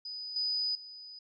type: tone with level steps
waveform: sine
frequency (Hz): 4978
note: D#8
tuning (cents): 0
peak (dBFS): -38 / -29 / -45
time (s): 0.05-1.19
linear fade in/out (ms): 5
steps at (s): 0.36 / 0.75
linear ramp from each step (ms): 2
effects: none